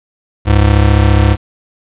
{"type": "tone pair together", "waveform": "square", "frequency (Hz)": [69.12, 103.7], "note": ["C#2", "G#2"], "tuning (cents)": [-4, -2], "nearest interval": "perfect fifth", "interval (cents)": 702, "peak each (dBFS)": -10, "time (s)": [0.45, 1.37], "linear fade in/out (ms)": 50, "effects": ["resampled to 8000 Hz", "7-bit"]}